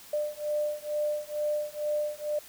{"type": "beating tone pair", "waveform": "sine", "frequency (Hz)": [596, 598.2], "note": ["D5", "D5"], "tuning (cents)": [25, 32], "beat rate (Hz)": 2.2, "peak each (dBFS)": -31, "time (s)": [0.13, 2.39], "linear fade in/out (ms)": 5, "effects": ["white hiss -50 dBFS RMS until 2.48 s"]}